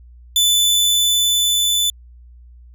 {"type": "tone with level ramp", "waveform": "sawtooth", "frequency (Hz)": 3501, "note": "A7", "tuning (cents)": -9, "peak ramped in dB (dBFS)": [-9, -12], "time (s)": [0.36, 1.9], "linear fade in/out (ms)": 2, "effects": ["added 60 Hz sine -40 dBFS peak until 2.74 s"]}